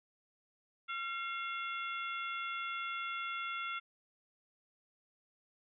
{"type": "harmonic tone with a mistuned harmonic", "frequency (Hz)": 685, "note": "F5", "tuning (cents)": -34, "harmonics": [2, 3, 4, 5], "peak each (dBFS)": [-39, -43, -45, -47], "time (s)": [0.88, 3.8], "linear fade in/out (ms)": 20, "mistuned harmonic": 3, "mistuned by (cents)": 70, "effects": []}